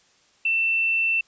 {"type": "tone", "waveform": "sine", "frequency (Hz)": 2680, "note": "E7", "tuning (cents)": 28, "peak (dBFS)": -19, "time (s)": [0.45, 1.21], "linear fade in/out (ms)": 5, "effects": ["white hiss -60 dBFS RMS until 1.27 s", "resampled to 16000 Hz"]}